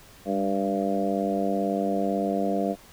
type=harmonic tone with a mistuned harmonic; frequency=98 Hz; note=G2; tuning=in tune; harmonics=2 / 3 / 4 / 5 / 6 / 7; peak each=-28 / -30 / -33 / -31 / -32 / -29 dBFS; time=0.25-2.76 s; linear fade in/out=50 ms; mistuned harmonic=2; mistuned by=+29 cents; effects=pink hiss -51 dBFS RMS until 2.92 s